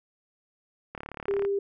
click train, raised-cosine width 0.5 ms, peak -22 dBFS, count 19, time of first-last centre 0.95-1.45 s, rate 36 Hz
sine tone, 398.7 Hz, G4, 29 cents sharp, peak -24 dBFS, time 1.28-1.59 s, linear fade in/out 5 ms
effects none

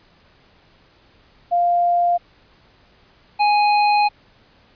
sine / square tone pair in turn, 698.5 / 830.7 Hz, F5 / G#5, 0 / 0 cents, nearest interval minor third, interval 300 cents, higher second, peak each -14 dBFS, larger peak neither, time 1.51-2.18 / 3.39-4.09 s, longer second, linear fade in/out 20 ms, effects pink hiss -54 dBFS RMS until 4.75 s + resampled to 11025 Hz

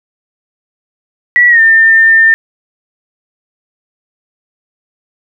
sine tone with pitch glide, 1943 to 1802.4 Hz, B6 to A6, -29 to +41 cents, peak -3 dBFS, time 1.36-2.34 s, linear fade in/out 0 ms, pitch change -130 cents, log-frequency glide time 1.49-1.6 s, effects none

